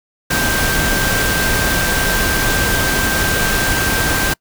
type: tone in noise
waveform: sine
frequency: 1573 Hz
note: G6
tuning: 6 cents sharp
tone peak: -19 dBFS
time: 0.3-4.34 s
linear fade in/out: 10 ms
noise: pink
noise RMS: -17 dBFS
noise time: 0.3-4.34 s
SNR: -5 dB
effects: noise-tail reverb RT60 0.1 s tail -26 dB re dry